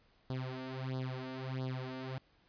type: tone with flanger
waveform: sawtooth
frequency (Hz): 130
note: C3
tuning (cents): -11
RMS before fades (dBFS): -40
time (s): 0.3-2.18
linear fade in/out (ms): 0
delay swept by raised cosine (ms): 0.21 to 3.41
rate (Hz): 1.5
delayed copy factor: +0.95
effects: pink hiss -69 dBFS RMS until 2.48 s + resampled to 11025 Hz